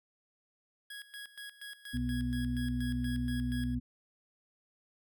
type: tone with tremolo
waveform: 25% pulse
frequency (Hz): 1661.2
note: G#6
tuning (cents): 0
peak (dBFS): -39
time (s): 0.9-3.75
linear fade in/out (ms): 5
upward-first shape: square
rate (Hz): 4.2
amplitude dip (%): 80
type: harmonic tone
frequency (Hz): 61.5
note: B1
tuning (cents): -7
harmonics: 1 / 2 / 4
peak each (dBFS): -36 / -37 / -33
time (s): 1.93-3.8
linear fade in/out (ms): 20
effects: none